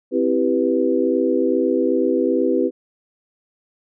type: chord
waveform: sine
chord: C major seventh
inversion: none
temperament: equal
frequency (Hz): 261.6 / 329.6 / 392 / 493.9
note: C4 / E4 / G4 / B4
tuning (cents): 0 / 0 / 0 / 0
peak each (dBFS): -21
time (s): 0.11-2.71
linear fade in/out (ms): 50
effects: none